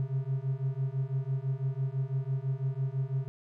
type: beating tone pair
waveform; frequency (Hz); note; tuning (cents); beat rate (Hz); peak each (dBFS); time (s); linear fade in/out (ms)
triangle; 130.81 / 136.81; C3 / C#3; 0 / -22; 6; -30 / -30; 0-3.28; 0
effects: none